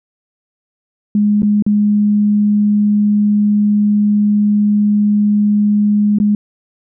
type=tone with dropouts; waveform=sine; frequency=207.7 Hz; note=G#3; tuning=in tune; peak=-9 dBFS; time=1.15-6.35 s; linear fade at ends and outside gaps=2 ms; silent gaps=1.421-1.43 / 1.624-1.664 / 6.186-6.2 s; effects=none